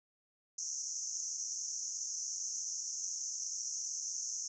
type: band-pass noise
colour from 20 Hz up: white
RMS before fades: -40 dBFS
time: 0.58-4.48 s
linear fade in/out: 5 ms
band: 5700 to 6600 Hz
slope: 96 dB/octave
effects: none